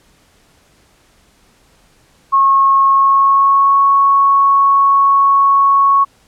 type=tone with pitch glide; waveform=sine; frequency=1090 to 1106.5 Hz; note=C#6 to C#6; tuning=-29 to -3 cents; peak=-7 dBFS; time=2.32-6.05 s; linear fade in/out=20 ms; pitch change=+26 cents; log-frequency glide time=2.89-3.79 s; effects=pink hiss -52 dBFS RMS until 6.27 s + low-pass 11000 Hz 12 dB/octave